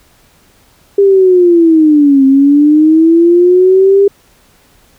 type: linear two-way sweep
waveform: sine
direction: down then up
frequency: 402.5 to 266.3 to 402.5 Hz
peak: -3 dBFS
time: 0.98-4.08 s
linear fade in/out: 5 ms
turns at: 2.25 s
effects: pink hiss -48 dBFS RMS until 4.98 s